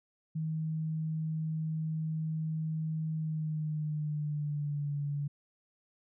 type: tone with pitch glide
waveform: sine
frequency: 158.1 to 144.14 Hz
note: D#3 to D3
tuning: +28 to -32 cents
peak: -31 dBFS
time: 0.35-5.28 s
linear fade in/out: 10 ms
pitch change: -160 cents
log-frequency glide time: 3.14-4.96 s
effects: none